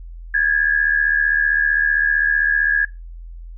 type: tone pair together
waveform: sine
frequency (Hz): 1645 / 1720.5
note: G#6 / A6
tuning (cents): -17 / -39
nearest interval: minor second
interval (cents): 78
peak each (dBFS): -16 / -17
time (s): 0.34-2.85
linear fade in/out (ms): 5
effects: noise-tail reverb RT60 0.2 s tail -17 dB re dry + added 42 Hz sine -32 dBFS peak until 3.57 s